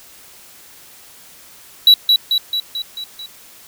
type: tone with echo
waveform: triangle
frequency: 3915 Hz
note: B7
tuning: 16 cents flat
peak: -3 dBFS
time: 1.87-1.94 s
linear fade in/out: 2 ms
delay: 220 ms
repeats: 6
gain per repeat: -4 dB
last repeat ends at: 3.26 s
effects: white hiss -43 dBFS RMS until 3.67 s